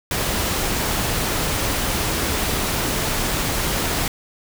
pink noise, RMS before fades -22 dBFS, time 0.11-4.08 s, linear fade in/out 2 ms, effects none

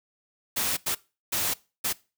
white noise bursts at uneven times, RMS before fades -27 dBFS, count 4, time 0.56-0.77 / 0.86-0.95 / 1.32-1.54 / 1.84-1.93 s, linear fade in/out 10 ms, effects noise-tail reverb RT60 0.3 s tail -21 dB re dry

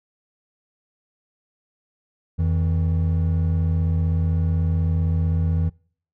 triangle tone pair together, 85.45 / 161.3 Hz, F2 / E3, -37 / -37 cents, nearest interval major seventh, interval 1100 cents, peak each -17 / -22 dBFS, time 2.38-5.7 s, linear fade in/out 20 ms, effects noise-tail reverb RT60 0.5 s tail -25 dB re dry

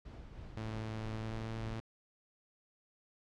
brown noise with tremolo, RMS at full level -47 dBFS, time 0.05-1.8 s, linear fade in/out 5 ms, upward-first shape sine, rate 3.2 Hz, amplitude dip 30%
sawtooth tone with pitch glide, 110 to 112.05 Hz, A2 to A2, 0 to +32 cents, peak -35 dBFS, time 0.57-1.8 s, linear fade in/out 0 ms, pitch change +32 cents, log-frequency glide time 1.18-1.42 s
effects low-pass 5000 Hz 12 dB/octave

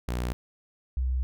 sawtooth / sine tone pair in turn, 60.7 / 63.75 Hz, B1 / C2, -29 / -44 cents, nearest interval minor second, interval 85 cents, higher second, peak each -24 dBFS, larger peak neither, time 0.08-0.33 / 0.97-1.23 s, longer second, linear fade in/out 0 ms, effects none

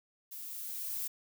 violet noise with level ramp, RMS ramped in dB -45 to -36 dBFS, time 0.31-1.08 s, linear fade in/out 10 ms, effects none

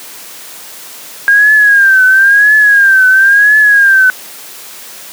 sine tone with vibrato, 1613 Hz, G6, 49 cents sharp, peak -3 dBFS, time 1.28-4.1 s, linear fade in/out 0 ms, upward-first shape triangle, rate 0.98 Hz, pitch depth 120 cents each way, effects white hiss -30 dBFS RMS until 5.12 s + high-pass 200 Hz 12 dB/octave

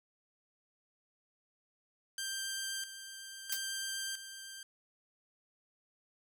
10% pulse tone with tremolo, 1577 Hz, G6, 10 cents sharp, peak -28 dBFS, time 2.18-4.63 s, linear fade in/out 2 ms, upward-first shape square, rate 0.76 Hz, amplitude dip 65%
blue noise with exponential decay, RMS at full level -30 dBFS, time 3.52-3.62 s, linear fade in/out 5 ms, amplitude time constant 21 ms
effects none

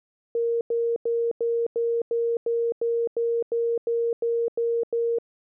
sine tone bursts, 466.2 Hz, A#4, in tune, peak -21 dBFS, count 14, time 0.35-5.186 s, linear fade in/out 2 ms, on 260 ms, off 92 ms, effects none

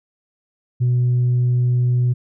sine tone, 123.47 Hz, B2, in tune, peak -12 dBFS, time 0.8-2.14 s, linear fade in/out 20 ms, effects tanh soft clip ceiling -12 dBFS

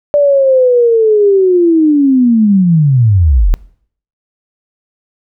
sine linear sweep, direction down, 587.3 to 34.65 Hz, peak -5 dBFS, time 0.14-3.54 s, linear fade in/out 0 ms, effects noise-tail reverb RT60 0.6 s tail -22 dB re dry

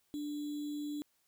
sine tone with sample-and-hold, 294.6 Hz, D4, 6 cents sharp, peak -36 dBFS, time 0.14-1.02 s, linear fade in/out 0 ms, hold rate 3675 Hz, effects white hiss -75 dBFS RMS until 1.27 s

